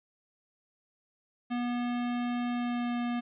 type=tone with pitch glide; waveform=square; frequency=242.6 to 240.5 Hz; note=B3 to B3; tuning=-31 to -46 cents; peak=-30 dBFS; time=1.5-3.21 s; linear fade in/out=20 ms; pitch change=-15 cents; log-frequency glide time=2.49-2.99 s; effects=resampled to 8000 Hz + 11-bit